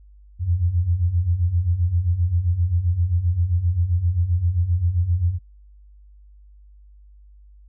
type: beating tone pair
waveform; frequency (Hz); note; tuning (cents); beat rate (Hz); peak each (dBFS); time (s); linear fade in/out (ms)
sine; 82.41 / 90.01; E2 / F#2; 0 / -47; 7.6; -24 / -19; 0.39-5.39; 50
effects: noise-tail reverb RT60 0.1 s tail -19 dB re dry + added 50 Hz sine -45 dBFS peak until 7.68 s